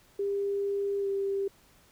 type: tone with pitch glide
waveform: sine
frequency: 400 to 394.3 Hz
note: G4 to G4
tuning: +35 to +10 cents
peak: -27 dBFS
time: 0.19-1.48 s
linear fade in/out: 5 ms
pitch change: -25 cents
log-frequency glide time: 1-1.07 s
effects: pink hiss -61 dBFS RMS until 1.91 s